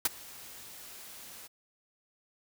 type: noise with ADSR envelope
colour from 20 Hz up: white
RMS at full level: -24 dBFS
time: 0.05-1.48 s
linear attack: 4 ms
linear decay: 24 ms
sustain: -24 dB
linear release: 22 ms
effects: none